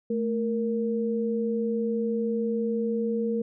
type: tone pair together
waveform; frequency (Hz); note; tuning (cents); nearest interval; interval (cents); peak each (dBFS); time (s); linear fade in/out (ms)
sine; 220 / 466.2; A3 / A#4; 0 / 0; octave + minor second; 1300; -27; 0.1-3.42; 5
effects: none